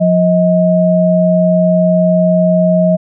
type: tone pair together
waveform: sine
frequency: 177.35 / 632 Hz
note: F3 / D#5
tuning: +27 / +27 cents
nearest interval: octave + minor seventh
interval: 2200 cents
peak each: -10 dBFS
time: 0-2.97 s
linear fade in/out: 20 ms
effects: none